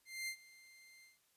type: tone with ADSR envelope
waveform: sawtooth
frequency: 2094 Hz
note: C7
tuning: 1 cent sharp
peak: -35 dBFS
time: 0.05-1.19 s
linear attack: 230 ms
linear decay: 78 ms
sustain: -21 dB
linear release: 160 ms
effects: white hiss -75 dBFS RMS until 1.36 s + resampled to 32000 Hz